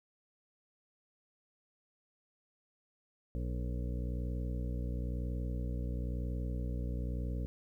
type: harmonic tone with a mistuned harmonic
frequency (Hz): 61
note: B1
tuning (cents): -21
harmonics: 1 / 2 / 3 / 4 / 5 / 7 / 8 / 9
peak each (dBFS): -35 / -41 / -45 / -47 / -49 / -52 / -53 / -54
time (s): 3.35-7.46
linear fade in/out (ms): 0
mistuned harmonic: 7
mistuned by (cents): +41
effects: 12-bit